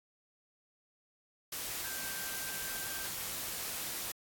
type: tone in noise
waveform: sine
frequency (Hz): 1568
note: G6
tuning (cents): 0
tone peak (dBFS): -46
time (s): 1.84-3.07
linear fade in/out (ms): 5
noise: white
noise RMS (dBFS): -39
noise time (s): 1.52-4.12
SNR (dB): -10
effects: AAC 64 kbps